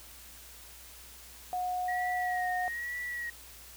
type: tone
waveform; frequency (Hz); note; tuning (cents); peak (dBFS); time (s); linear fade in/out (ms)
sine; 727; F#5; -31; -30; 1.53-2.68; 0
type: tone with vibrato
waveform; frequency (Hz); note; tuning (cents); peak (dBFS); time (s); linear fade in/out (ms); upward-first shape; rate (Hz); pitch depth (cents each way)
sine; 1900; A#6; +33; -34; 1.88-3.3; 5; sine; 1.1; 50
effects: added 60 Hz sine -56 dBFS peak until 3.76 s + white hiss -51 dBFS RMS until 3.76 s